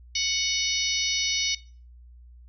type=harmonic tone with a mistuned harmonic; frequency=740 Hz; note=F#5; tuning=in tune; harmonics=3 / 4 / 5 / 6 / 7 / 8; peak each=-31 / -31 / -31 / -31 / -31 / -31 dBFS; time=0.15-1.55 s; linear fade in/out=5 ms; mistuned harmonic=8; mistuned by=-24 cents; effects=noise-tail reverb RT60 0.4 s tail -21 dB re dry + added 60 Hz sine -46 dBFS peak until 2.48 s